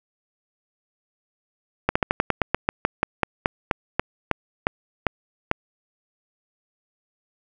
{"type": "slowing click train", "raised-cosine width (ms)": 0.5, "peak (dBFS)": -3, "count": 19, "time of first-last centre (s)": [1.89, 5.514], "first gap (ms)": 65, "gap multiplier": 1.12, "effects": []}